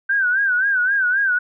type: tone with vibrato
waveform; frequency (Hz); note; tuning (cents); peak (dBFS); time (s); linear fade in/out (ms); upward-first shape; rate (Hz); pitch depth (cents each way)
sine; 1542; G6; -29; -15; 0.09-1.39; 10; sine; 3.8; 110
effects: none